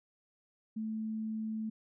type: tone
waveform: sine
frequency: 219.1 Hz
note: A3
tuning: 7 cents flat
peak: -34 dBFS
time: 0.76-1.7 s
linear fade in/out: 10 ms
effects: none